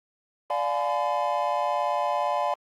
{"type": "chord", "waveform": "triangle", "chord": "D diminished seventh", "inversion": "none", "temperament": "just", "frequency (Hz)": [587.3, 704.8, 845.8, 1014.9], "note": ["D5", "F5", "Ab5", "Cb6"], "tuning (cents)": [0, 16, 31, 47], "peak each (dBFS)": -27, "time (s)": [0.5, 2.54], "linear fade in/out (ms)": 2, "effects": ["Opus 24 kbps"]}